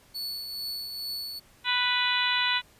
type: tone with tremolo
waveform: 45% pulse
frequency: 4435 Hz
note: C#8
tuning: in tune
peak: -30 dBFS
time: 0.14-1.4 s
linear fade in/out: 20 ms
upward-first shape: triangle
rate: 2.3 Hz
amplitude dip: 45%
type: harmonic tone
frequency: 493.9 Hz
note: B4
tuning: in tune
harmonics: 2 / 3 / 4 / 5 / 6 / 7 / 8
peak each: -31 / -31 / -31 / -31 / -31 / -31 / -31 dBFS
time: 1.64-2.62 s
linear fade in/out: 50 ms
effects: pink hiss -58 dBFS RMS until 2.79 s + resampled to 32000 Hz